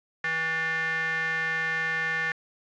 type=tone with band-pass filter; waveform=square; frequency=161.8 Hz; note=E3; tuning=32 cents flat; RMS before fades=-28 dBFS; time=0.24-2.32 s; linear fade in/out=2 ms; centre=1800 Hz; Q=6.6; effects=resampled to 16000 Hz + 9-bit